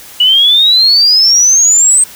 sine exponential sweep, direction up, 2916 to 8372 Hz, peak -4 dBFS, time 0.2-2.04 s, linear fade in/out 5 ms, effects white hiss -33 dBFS RMS until 2.15 s

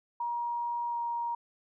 sine tone with pitch glide, 949 to 942.4 Hz, A#5 to A#5, +31 to +19 cents, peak -30 dBFS, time 0.2-1.35 s, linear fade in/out 5 ms, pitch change -12 cents, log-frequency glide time 0.89-0.98 s, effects none

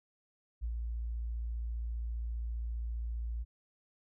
sine tone with ADSR envelope, 57.5 Hz, A#1, 23 cents flat, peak -32 dBFS, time 0.61-3.45 s, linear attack 29 ms, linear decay 71 ms, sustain -2 dB, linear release 33 ms, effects none

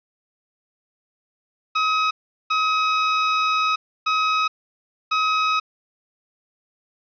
sawtooth tone bursts at uneven times, 1271 Hz, D#6, 36 cents sharp, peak -14 dBFS, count 4, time 1.75-2.11 / 2.5-3.76 / 4.06-4.48 / 5.11-5.6 s, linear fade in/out 10 ms, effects resampled to 11025 Hz + 8-bit

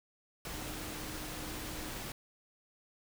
sine tone in noise, 308.2 Hz, D#4, 16 cents flat, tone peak -48 dBFS, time 0.54-1.91 s, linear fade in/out 2 ms, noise pink, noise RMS -42 dBFS, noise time 0.45-2.12 s, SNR -9 dB, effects none

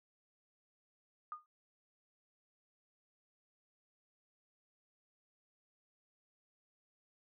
sine tone with exponential decay, 1223 Hz, D#6, 30 cents flat, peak -37 dBFS, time 1.32-1.46 s, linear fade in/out 1 ms, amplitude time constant 29 ms, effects none

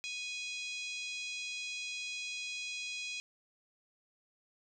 harmonic tone with a mistuned harmonic, 830.6 Hz, G#5, in tune, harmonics 3 / 4 / 5 / 6 / 7 / 8 / 9 / 10, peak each -40 / -46 / -47 / -50 / -53 / -50 / -58 / -58 dBFS, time 0.04-3.2 s, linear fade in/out 0 ms, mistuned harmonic 5, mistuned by -40 cents, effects none

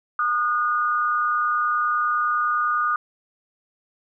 sine tone pair together, 1220 / 1449.9 Hz, D#6 / F#6, -34 / -36 cents, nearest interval minor third, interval 298 cents, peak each -20 / -25 dBFS, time 0.19-2.96 s, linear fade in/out 2 ms, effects none

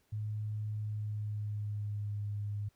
sine tone with pitch glide, 106.5 to 103.11 Hz, G#2 to G#2, +44 to -12 cents, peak -34 dBFS, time 0.12-2.69 s, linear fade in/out 10 ms, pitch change -56 cents, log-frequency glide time 0.75-2.21 s, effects pink hiss -73 dBFS RMS until 2.75 s

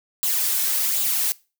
blue noise with flanger, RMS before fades -22 dBFS, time 0.23-1.32 s, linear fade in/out 0 ms, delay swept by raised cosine 0.25 to 2.75 ms, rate 1.3 Hz, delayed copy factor +0.5, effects noise-tail reverb RT60 0.3 s tail -21 dB re dry

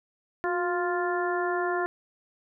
harmonic tone with a mistuned harmonic, 350 Hz, F4, 4 cents sharp, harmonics 1 / 2 / 3 / 4 / 5, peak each -28 / -31 / -33 / -34 / -35 dBFS, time 0.44-1.86 s, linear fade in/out 0 ms, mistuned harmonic 1, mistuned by +48 cents, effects none

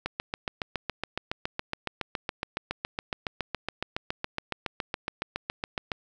click train, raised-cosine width 0.3 ms, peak -13 dBFS, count 43, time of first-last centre 0.06-5.918 s, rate 7.17 Hz, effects none

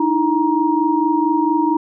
sine tone cluster, 302.4 / 326.8 / 941 Hz, D#4 / E4 / A#5, -49 / -15 / +16 cents, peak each -18 dBFS, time 0-1.77 s, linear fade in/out 5 ms, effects none

